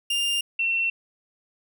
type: tone pair in turn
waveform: 40% pulse / sine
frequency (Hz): 2803 / 2708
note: F7 / E7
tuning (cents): +6 / +46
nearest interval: minor second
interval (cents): 60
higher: first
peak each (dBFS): -21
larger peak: neither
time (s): 0.1-0.41 / 0.59-0.9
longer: neither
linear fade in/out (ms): 5
effects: none